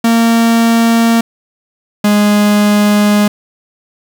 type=tone pair in turn; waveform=45% pulse; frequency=230 / 207.5 Hz; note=A#3 / G#3; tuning=-23 / -1 cents; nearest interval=major second; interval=178 cents; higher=first; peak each=-7 dBFS; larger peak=neither; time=0.04-1.21 / 2.04-3.28 s; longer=second; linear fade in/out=5 ms; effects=8-bit